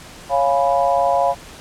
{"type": "chord", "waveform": "sine", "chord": "C# dominant seventh", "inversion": "none", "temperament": "equal", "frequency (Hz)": [554.4, 698.5, 830.6, 987.8], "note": ["C#5", "E#5", "G#5", "B5"], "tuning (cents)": [0, 0, 0, 0], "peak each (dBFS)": [-19, -17, -22, -22], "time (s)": [0.29, 1.35], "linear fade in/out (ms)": 50, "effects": ["pink hiss -39 dBFS RMS until 1.6 s", "low-pass 10000 Hz 12 dB/octave"]}